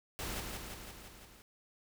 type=noise with echo; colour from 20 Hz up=pink; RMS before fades=-40 dBFS; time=0.19-0.4 s; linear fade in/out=0 ms; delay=170 ms; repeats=6; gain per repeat=-3 dB; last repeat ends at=1.42 s; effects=none